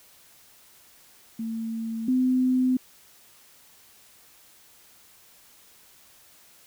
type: tone pair in turn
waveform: sine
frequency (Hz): 225.5 / 255.5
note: A3 / C4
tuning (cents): +43 / -41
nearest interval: major second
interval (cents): 216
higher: second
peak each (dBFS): -28 / -19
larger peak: second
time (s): 1.39-2.08 / 2.08-2.77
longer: neither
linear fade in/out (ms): 5
effects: white hiss -55 dBFS RMS until 6.66 s